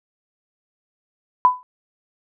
sine tone with exponential decay, 1000 Hz, B5, 21 cents sharp, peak -6 dBFS, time 1.45-1.63 s, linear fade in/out 0 ms, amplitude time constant 37 ms, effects none

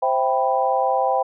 sine chord, C major seventh, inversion none, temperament equal, 523.3 / 659.3 / 784 / 987.8 Hz, C5 / E5 / G5 / B5, 0 / 0 / 0 / 0 cents, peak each -22 / -25 / -20 / -25 dBFS, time 0.02-1.23 s, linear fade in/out 10 ms, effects none

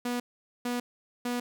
sawtooth tone bursts, 243.7 Hz, B3, 23 cents flat, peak -25 dBFS, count 3, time 0.05-1.4 s, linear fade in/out 5 ms, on 150 ms, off 450 ms, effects none

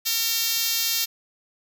5% pulse tone with high-pass filter, 456.8 Hz, A#4, 35 cents flat, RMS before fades -24 dBFS, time 0.05-1.06 s, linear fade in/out 20 ms, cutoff 4800 Hz, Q 0.52, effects none

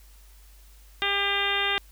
harmonic tone, 400 Hz, G4, 35 cents sharp, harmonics 1 / 2 / 3 / 4 / 5 / 6 / 7 / 8 / 9, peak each -34 / -33 / -33 / -31 / -30 / -33 / -31 / -32 / -31 dBFS, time 1.02-1.78 s, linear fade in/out 0 ms, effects added 50 Hz sine -49 dBFS peak until 1.91 s + white hiss -58 dBFS RMS until 1.91 s

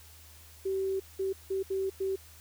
sine tone bursts at uneven times, 384.8 Hz, G4, 32 cents flat, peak -28 dBFS, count 5, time 0.65-1 / 1.19-1.33 / 1.5-1.63 / 1.7-1.9 / 2-2.16 s, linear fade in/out 10 ms, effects added 79 Hz sine -54 dBFS peak until 2.4 s + white hiss -55 dBFS RMS until 2.4 s

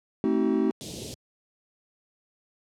triangle chord, A diminished seventh, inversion none, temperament just, 220 / 264 / 316.8 / 380.2 Hz, A3 / C4 / Eb4 / Gb4, 0 / +16 / +31 / +47 cents, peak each -25 dBFS, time 0.24-0.71 s, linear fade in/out 0 ms
pink band-stop noise, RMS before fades -36 dBFS, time 0.81-1.14 s, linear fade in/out 0 ms, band 570 to 3200 Hz, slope 24 dB/octave
effects high-pass 100 Hz 12 dB/octave + low-pass 9000 Hz 12 dB/octave

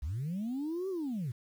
sine linear two-way sweep, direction up then down, 60.7 to 392 to 108.3 Hz, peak -31 dBFS, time 0.02-1.32 s, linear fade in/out 10 ms, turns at 0.89 s, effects tanh soft clip ceiling -30 dBFS + 10-bit

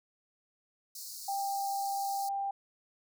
pink high-pass noise, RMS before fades -44 dBFS, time 0.95-2.29 s, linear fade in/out 5 ms, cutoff 4200 Hz, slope 96 dB/octave
sine tone, 792 Hz, G5, 18 cents sharp, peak -31 dBFS, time 1.28-2.51 s, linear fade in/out 5 ms
effects none

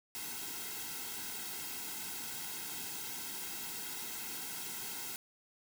white noise with comb filter, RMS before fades -42 dBFS, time 0.15-5.16 s, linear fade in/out 0 ms, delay 1.7 ms, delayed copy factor -0.95, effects none

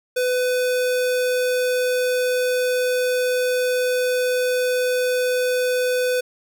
square tone, 501 Hz, B4, 25 cents sharp, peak -19 dBFS, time 0.16-6.21 s, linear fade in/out 10 ms, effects none

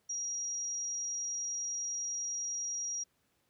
sine tone, 5710 Hz, F8, 37 cents sharp, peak -34 dBFS, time 0.09-3.04 s, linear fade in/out 10 ms, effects pink hiss -75 dBFS RMS until 3.49 s + high-pass 80 Hz 12 dB/octave

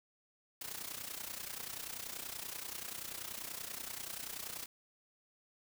white noise with amplitude modulation, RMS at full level -41 dBFS, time 0.61-4.66 s, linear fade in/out 5 ms, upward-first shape sine, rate 30.4 Hz, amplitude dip 75%, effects none

